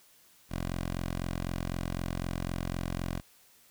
10% pulse tone, 43.95 Hz, F1, 12 cents sharp, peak -24 dBFS, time 0.49-3.22 s, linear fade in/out 50 ms, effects white hiss -61 dBFS RMS until 3.7 s

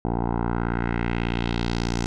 10% pulse tone with low-pass filter sweep, 58.27 Hz, A#1, in tune, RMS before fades -25 dBFS, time 0.05-2.06 s, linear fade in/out 0 ms, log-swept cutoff 720 to 6700 Hz, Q 2, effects none

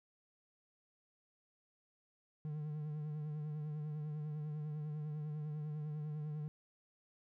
triangle tone with vibrato, 151.2 Hz, D#3, 49 cents flat, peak -37 dBFS, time 2.45-6.48 s, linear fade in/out 0 ms, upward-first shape triangle, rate 10 Hz, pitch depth 47 cents each way, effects none

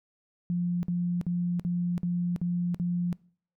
sine tone bursts, 175.4 Hz, F3, 8 cents sharp, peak -25 dBFS, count 7, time 0.5-3.128 s, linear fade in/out 0 ms, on 330 ms, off 53 ms, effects noise-tail reverb RT60 0.5 s tail -23 dB re dry

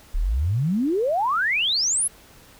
sine exponential sweep, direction up, 32.78 to 11350 Hz, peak -19 dBFS, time 0.14-2.08 s, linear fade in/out 10 ms, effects pink hiss -50 dBFS RMS until 2.59 s

